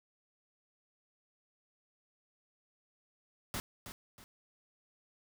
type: noise with echo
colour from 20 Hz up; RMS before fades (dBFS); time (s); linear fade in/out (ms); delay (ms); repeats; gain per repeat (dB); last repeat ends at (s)
pink; -38; 3.54-3.6; 0; 320; 2; -9; 4.24
effects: none